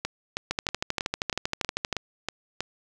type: two click trains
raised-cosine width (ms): 0.2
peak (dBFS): -9 / -11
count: 19 / 9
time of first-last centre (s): 0.51-1.927 / 0.05-2.606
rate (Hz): 12.7 / 3.13
effects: none